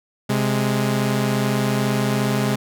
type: tone pair together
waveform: sawtooth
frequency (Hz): 130.94 / 207.7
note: C3 / G#3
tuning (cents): +2 / 0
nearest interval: minor sixth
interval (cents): 798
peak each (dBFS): -17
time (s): 0.29-2.56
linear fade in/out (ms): 10
effects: none